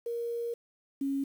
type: tone pair in turn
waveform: sine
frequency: 470 / 275.2 Hz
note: A#4 / C#4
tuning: +14 / -12 cents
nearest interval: major sixth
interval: 926 cents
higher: first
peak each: -31 / -28 dBFS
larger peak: second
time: 0.06-0.54 / 1.01-1.24 s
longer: first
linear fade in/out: 5 ms
effects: 9-bit